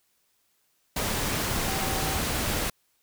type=tone in noise; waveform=sine; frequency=770 Hz; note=G5; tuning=31 cents flat; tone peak=-34 dBFS; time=1.68-2.19 s; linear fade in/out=5 ms; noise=pink; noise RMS=-28 dBFS; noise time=0.96-2.7 s; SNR=-9 dB; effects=white hiss -70 dBFS RMS until 3.02 s